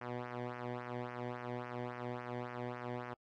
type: tone with flanger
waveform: sawtooth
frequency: 122.6 Hz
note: B2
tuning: 12 cents flat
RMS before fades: -42 dBFS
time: 0.01-3.14 s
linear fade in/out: 5 ms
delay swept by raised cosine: 0.25 to 0.78 ms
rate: 3.6 Hz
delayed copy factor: -0.9
effects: low-pass 2000 Hz 12 dB/octave + AAC 64 kbps